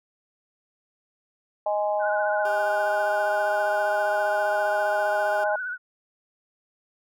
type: harmonic tone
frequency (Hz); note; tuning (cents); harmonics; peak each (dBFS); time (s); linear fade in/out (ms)
207.7; G#3; 0; 3 / 4 / 5; -24 / -26 / -36; 1.66-5.56; 5
type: tone with vibrato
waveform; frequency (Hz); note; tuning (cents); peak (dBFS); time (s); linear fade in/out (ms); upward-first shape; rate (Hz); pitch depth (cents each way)
sine; 1480; F#6; 0; -28; 1.99-5.78; 50; triangle; 15; 65
type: tone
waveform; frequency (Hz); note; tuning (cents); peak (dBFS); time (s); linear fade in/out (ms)
20% pulse; 400.5; G4; +37; -31; 2.45-5.44; 2
effects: none